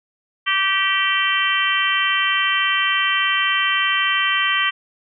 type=harmonic tone; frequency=388.3 Hz; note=G4; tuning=16 cents flat; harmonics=3 / 4 / 5 / 6 / 7 / 8; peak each=-23 / -25 / -21 / -26 / -25 / -22 dBFS; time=0.46-4.71 s; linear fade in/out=20 ms; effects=none